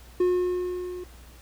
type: tone with level ramp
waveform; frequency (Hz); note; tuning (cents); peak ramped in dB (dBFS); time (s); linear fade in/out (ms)
triangle; 360; F#4; -47; -16 to -32; 0.2-1.04; 5
effects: added 60 Hz sine -47 dBFS peak until 1.41 s + pink hiss -53 dBFS RMS until 1.41 s